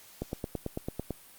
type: click train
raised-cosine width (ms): 2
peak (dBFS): -19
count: 9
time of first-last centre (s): 0.22-1.107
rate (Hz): 9.02
effects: white hiss -54 dBFS RMS until 1.38 s + Opus 48 kbps